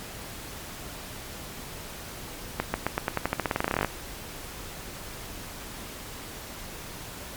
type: accelerating click train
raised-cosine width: 0.5 ms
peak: -9 dBFS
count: 22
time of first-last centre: 2.6-3.847 s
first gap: 140 ms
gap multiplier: 0.9
effects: pink hiss -40 dBFS RMS until 7.36 s + MP3 96 kbps